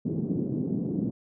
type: band-pass noise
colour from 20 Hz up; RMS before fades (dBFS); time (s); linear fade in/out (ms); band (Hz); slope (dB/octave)
pink; -29; 0.05-1.11; 10; 150 to 340; 24
effects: none